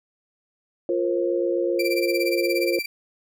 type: chord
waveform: sine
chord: F suspended fourth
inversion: none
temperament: equal with one note detuned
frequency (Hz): 349.2 / 466.2 / 533.9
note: F4 / Bb4 / C5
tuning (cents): 0 / 0 / +35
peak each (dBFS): -23 / -27 / -25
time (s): 0.89-2.79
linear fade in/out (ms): 2
type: tone with tremolo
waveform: 30% pulse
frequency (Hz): 2349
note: D7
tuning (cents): 0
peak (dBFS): -21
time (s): 1.79-2.86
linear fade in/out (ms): 5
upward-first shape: sine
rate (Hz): 17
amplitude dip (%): 85
effects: none